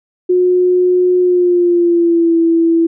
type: tone with pitch glide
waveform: sine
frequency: 361.9 to 331.9 Hz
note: F#4 to E4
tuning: -38 to +12 cents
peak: -8 dBFS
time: 0.29-2.87 s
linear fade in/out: 10 ms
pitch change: -150 cents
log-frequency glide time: 1.2-2.37 s
effects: none